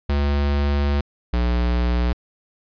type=tone pair in turn; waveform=square; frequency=71.5 / 60.11 Hz; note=D2 / B1; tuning=-46 / -46 cents; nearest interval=minor third; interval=300 cents; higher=first; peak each=-18 dBFS; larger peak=neither; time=0.09-1.01 / 1.33-2.13 s; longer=first; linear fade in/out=5 ms; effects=resampled to 11025 Hz